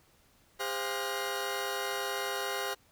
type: tone cluster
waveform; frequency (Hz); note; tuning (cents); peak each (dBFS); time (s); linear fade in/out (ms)
20% pulse; 403 / 522 / 697 / 1443 / 1895; G4 / C5 / F5 / F#6 / A#6; +48 / -4 / -4 / -44 / +28; -32 / -33 / -36 / -35 / -36; 0.59-2.75; 20
effects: pink hiss -65 dBFS RMS until 2.91 s